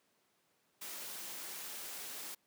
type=noise; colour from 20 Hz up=white; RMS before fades=-45 dBFS; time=0.81-2.35 s; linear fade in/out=10 ms; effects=pink hiss -75 dBFS RMS until 2.46 s + high-pass 200 Hz 12 dB/octave